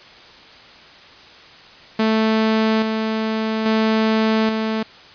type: tone with tremolo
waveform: sawtooth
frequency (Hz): 220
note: A3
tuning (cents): 0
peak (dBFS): -11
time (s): 1.99-4.83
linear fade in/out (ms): 5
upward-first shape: square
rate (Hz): 0.6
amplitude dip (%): 40
effects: white hiss -43 dBFS RMS until 5.14 s + resampled to 11025 Hz